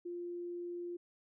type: tone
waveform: sine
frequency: 349.2 Hz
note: F4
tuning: in tune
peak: -39 dBFS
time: 0.05-0.97 s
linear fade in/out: 10 ms
effects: none